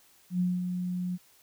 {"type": "tone with ADSR envelope", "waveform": "sine", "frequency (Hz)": 180, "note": "F#3", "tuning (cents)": -47, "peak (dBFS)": -23, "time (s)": [0.3, 1.18], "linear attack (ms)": 100, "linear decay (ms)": 210, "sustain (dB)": -6, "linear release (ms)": 36, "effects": ["white hiss -61 dBFS RMS until 1.42 s"]}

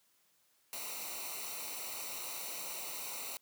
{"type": "noise with comb filter", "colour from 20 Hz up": "white", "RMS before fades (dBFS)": -42, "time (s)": [0.73, 3.37], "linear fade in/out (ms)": 0, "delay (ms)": 0.6, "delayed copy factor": -0.75, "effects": ["white hiss -72 dBFS RMS until 3.41 s", "high-pass 100 Hz 12 dB/octave"]}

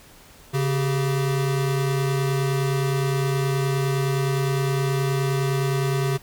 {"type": "tone pair together", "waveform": "square", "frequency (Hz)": [138.59, 386.1], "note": ["C#3", "G4"], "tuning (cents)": [0, -26], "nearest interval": "octave + tritone", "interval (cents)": 1774, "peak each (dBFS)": [-22, -28], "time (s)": [0.53, 6.18], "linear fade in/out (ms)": 20, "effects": ["pink hiss -49 dBFS RMS until 6.22 s"]}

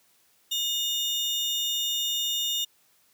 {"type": "tone pair together", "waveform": "35% pulse", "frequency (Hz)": [2886, 3636], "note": ["F#7", "A#7"], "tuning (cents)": [-44, -44], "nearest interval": "major third", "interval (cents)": 400, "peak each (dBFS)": [-29, -25], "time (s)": [0.51, 2.65], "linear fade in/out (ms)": 10, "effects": ["white hiss -64 dBFS RMS until 3.13 s", "high-pass 80 Hz 12 dB/octave"]}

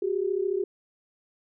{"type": "tone pair together", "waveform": "sine", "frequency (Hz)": [369.4, 403.4], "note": ["F#4", "G4"], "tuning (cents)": [-3, 50], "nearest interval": "major second", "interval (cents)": 153, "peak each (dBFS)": -27, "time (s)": [0.02, 0.64], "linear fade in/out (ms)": 5, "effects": []}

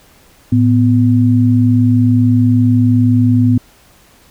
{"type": "tone pair together", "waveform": "sine", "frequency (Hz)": [110, 249.2], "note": ["A2", "B3"], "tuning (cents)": [0, 16], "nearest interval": "octave + major second", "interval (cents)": 1416, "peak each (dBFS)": -10, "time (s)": [0.52, 3.58], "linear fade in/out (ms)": 5, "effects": ["pink hiss -47 dBFS RMS until 4.3 s"]}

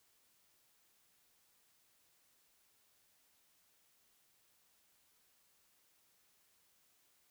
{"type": "silence", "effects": ["white hiss -73 dBFS RMS until 7.3 s"]}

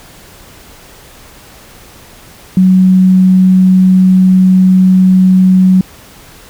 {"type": "tone", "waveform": "sine", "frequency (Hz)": 186.1, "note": "F#3", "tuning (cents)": 10, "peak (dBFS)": -3, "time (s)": [2.57, 5.81], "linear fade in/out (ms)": 2, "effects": ["pink hiss -37 dBFS RMS until 6.49 s"]}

